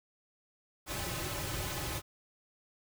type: noise with comb filter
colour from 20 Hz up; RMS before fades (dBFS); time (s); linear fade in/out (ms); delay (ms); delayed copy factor
pink; -37; 0.86-2.02; 50; 4.3; -0.85
effects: none